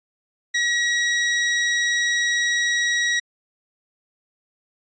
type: tone with vibrato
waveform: sawtooth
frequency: 1911 Hz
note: A#6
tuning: 43 cents sharp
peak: -15 dBFS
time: 0.54-3.2 s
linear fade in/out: 10 ms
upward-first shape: square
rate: 20 Hz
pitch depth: 9 cents each way
effects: resampled to 16000 Hz